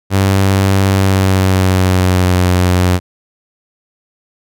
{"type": "tone with pitch glide", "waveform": "sawtooth", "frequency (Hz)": [97, 90.5], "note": ["G2", "F#2"], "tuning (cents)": [-18, -38], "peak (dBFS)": -5, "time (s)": [0.1, 3], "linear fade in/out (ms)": 50, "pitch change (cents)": -120, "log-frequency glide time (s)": [0.9, 2.42], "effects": []}